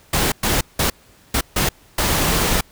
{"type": "noise bursts at uneven times", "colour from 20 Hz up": "pink", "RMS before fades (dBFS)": -18, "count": 6, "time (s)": [[0.13, 0.32], [0.43, 0.61], [0.79, 0.9], [1.34, 1.41], [1.56, 1.69], [1.98, 2.61]], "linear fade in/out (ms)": 5, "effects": ["pink hiss -51 dBFS RMS until 2.71 s"]}